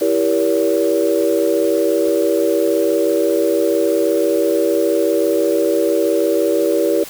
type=chord; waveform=sine; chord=E diminished seventh; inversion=none; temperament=just; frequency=329.6 / 395.6 / 474.7 / 569.6 Hz; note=E4 / G4 / Bb4 / Db5; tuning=0 / +16 / +31 / +47 cents; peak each=-18 dBFS; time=0.01-7.04 s; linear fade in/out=5 ms; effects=tanh soft clip ceiling -4 dBFS + white hiss -34 dBFS RMS until 7.09 s